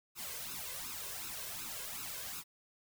white noise with flanger, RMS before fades -43 dBFS, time 0.15-2.44 s, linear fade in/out 50 ms, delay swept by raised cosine 0.76 to 1.96 ms, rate 2.7 Hz, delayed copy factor +0.75, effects none

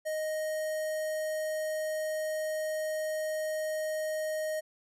square tone with notch filter, 622.3 Hz, D#5, in tune, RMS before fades -33 dBFS, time 0.05-4.61 s, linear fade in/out 20 ms, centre 3600 Hz, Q 1, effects resampled to 32000 Hz

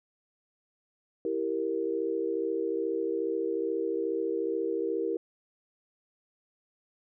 sine chord, E diminished, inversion none, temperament equal, 329.6 / 392 / 466.2 Hz, E4 / G4 / Bb4, 0 / 0 / 0 cents, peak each -33 / -32 / -31 dBFS, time 1.25-5.17 s, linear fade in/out 2 ms, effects none

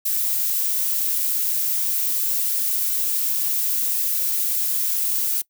violet noise, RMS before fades -22 dBFS, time 0.05-5.42 s, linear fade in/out 10 ms, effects noise-tail reverb RT60 0.1 s tail -22 dB re dry

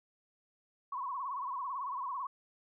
sine tone with vibrato, 1051 Hz, C6, 7 cents sharp, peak -35 dBFS, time 0.92-2.27 s, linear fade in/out 5 ms, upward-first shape sine, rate 18 Hz, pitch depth 130 cents each way, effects none

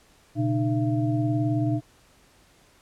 sine tone cluster, 121.7 / 140.5 / 303.9 / 675 Hz, B2 / C#3 / D#4 / E5, -25 / +24 / -41 / +41 cents, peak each -24 / -33 / -25 / -33 dBFS, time 0.35-1.81 s, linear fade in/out 50 ms, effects pink hiss -58 dBFS RMS until 2.81 s + low-pass 11000 Hz 12 dB/octave

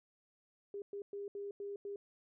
sine tone bursts at uneven times, 403.2 Hz, G4, 49 cents sharp, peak -40 dBFS, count 6, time 0.74-0.82 / 0.93-1.02 / 1.13-1.28 / 1.35-1.51 / 1.6-1.76 / 1.85-1.96 s, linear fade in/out 2 ms, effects none

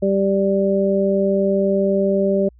harmonic tone, 196 Hz, G3, in tune, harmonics 1 / 2 / 3, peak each -19 / -19 / -19 dBFS, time 0.02-2.49 s, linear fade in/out 10 ms, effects added 60 Hz sine -46 dBFS peak until 2.59 s

